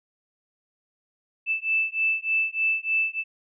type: beating tone pair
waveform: sine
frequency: 2637 / 2640.3 Hz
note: E7 / E7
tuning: 0 / +2 cents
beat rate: 3.3 Hz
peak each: -25 dBFS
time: 1.46-3.24 s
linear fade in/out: 50 ms
effects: none